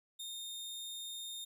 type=tone; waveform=sawtooth; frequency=3661 Hz; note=A#7; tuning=32 cents flat; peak=-39 dBFS; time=0.19-1.45 s; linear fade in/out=10 ms; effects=none

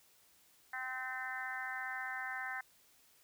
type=harmonic tone with a mistuned harmonic; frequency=258.2 Hz; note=C4; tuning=23 cents flat; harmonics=3 / 4 / 5 / 6 / 7 / 8; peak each=-46 / -50 / -50 / -43 / -43 / -48 dBFS; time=0.73-2.61 s; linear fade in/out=5 ms; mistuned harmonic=8; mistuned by=-18 cents; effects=white hiss -67 dBFS RMS until 3.23 s

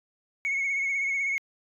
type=tone with vibrato; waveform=sine; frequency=2200 Hz; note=C#7; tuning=14 cents flat; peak=-23 dBFS; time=0.45-1.38 s; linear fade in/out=0 ms; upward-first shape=triangle; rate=16 Hz; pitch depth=44 cents each way; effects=tanh soft clip ceiling -23 dBFS

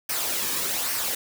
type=noise with flanger; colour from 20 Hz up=white; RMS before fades=-27 dBFS; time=0.09-1.15 s; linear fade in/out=5 ms; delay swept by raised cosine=0.27 to 1.47 ms; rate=1.2 Hz; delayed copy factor=-0.5; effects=none

